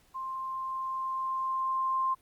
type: tone with level ramp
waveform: sine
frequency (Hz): 1052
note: C6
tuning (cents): +9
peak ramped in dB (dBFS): -34 to -25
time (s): 0.14-2.15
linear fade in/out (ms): 20
effects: pink hiss -65 dBFS RMS until 2.21 s + Opus 48 kbps